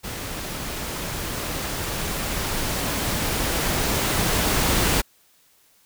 pink noise with level ramp, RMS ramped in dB -32 to -20 dBFS, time 0.03-5.02 s, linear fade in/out 20 ms, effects white hiss -59 dBFS RMS until 5.85 s

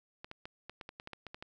clicks, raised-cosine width 0.3 ms, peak -28 dBFS, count 12, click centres 0.245 / 0.314 / 0.455 / 0.696 / 0.812 / 0.891 / 0.999 / 1.074 / 1.133 / 1.267 / 1.345 / 1.425 s, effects none

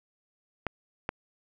clicks, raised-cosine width 0.5 ms, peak -14 dBFS, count 2, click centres 0.667 / 1.091 s, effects none

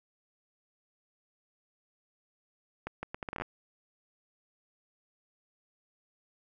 accelerating click train, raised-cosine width 0.5 ms, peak -21 dBFS, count 11, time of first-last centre 2.87-3.42 s, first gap 160 ms, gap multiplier 0.72, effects none

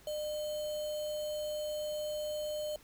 sine tone with sample-and-hold, 604 Hz, D5, 48 cents sharp, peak -34 dBFS, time 0.07-2.76 s, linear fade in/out 2 ms, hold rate 3675 Hz, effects added 50 Hz sine -61 dBFS peak until 2.83 s + pink hiss -60 dBFS RMS until 2.83 s

